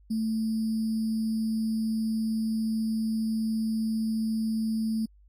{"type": "tone with sample-and-hold", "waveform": "sine", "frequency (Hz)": 221.3, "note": "A3", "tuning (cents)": 10, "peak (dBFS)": -25, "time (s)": [0.1, 5.06], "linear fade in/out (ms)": 10, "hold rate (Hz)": 4900, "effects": ["added 50 Hz sine -54 dBFS peak until 5.28 s", "AAC 48 kbps"]}